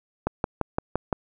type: click train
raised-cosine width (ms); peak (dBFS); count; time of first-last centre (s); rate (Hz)
1; -9; 6; 0.27-1.128; 5.83
effects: none